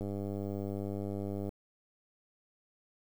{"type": "click train", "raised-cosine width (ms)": 2, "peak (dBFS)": -25, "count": 149, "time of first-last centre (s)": [0.01, 1.491], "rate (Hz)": 99.9, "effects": ["9-bit"]}